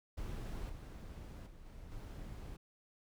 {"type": "noise with level steps", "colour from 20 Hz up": "brown", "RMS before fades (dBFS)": [-42, -48, -55, -52, -47], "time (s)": [0.17, 2.57], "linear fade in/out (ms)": 10, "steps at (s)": [0.69, 1.46, 1.65, 1.91], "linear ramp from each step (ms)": 10, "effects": []}